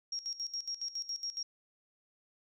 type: tone with tremolo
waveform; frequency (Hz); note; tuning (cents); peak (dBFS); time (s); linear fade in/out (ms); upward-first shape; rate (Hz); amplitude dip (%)
sine; 5588; F8; 0; -34; 0.12-1.43; 5; square; 7.2; 80
effects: none